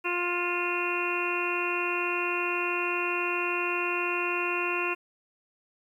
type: harmonic tone with a mistuned harmonic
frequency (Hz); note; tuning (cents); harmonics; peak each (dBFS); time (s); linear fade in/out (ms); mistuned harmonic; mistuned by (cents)
352.3; F4; +15; 1 / 2 / 3 / 4 / 5 / 6 / 7 / 8; -32 / -40 / -33 / -36 / -41 / -42 / -33 / -32; 0.04-4.95; 20; 8; -53
effects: 10-bit